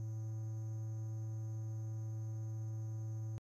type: tone with quantisation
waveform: triangle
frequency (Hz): 110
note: A2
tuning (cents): 0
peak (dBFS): -37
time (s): 0-3.38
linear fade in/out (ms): 0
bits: 11
effects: AAC 32 kbps